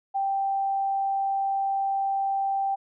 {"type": "tone", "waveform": "sine", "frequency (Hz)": 784, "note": "G5", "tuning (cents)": 0, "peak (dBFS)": -23, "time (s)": [0.14, 2.76], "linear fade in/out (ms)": 20, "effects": []}